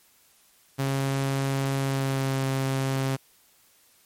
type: tone with pitch glide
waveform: sawtooth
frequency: 136.3 to 134.19 Hz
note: C#3 to C3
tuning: -29 to +44 cents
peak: -20 dBFS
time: 0.78-3.17 s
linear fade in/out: 20 ms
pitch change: -27 cents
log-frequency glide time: 1.79-2.38 s
effects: white hiss -60 dBFS RMS until 4.05 s + MP3 64 kbps